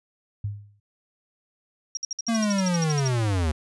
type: tone with exponential decay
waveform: sine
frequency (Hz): 102.6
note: G#2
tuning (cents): -21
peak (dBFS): -23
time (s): 0.44-0.8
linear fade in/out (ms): 5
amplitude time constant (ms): 78
type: tone bursts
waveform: sine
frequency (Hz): 5620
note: F8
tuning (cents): +10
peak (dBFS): -26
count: 15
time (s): 1.95-3.077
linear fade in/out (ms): 2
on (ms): 21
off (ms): 58
type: linear sweep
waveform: square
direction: down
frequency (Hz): 233.1 to 73.42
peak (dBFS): -22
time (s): 2.28-3.52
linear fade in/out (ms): 10
effects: resampled to 24000 Hz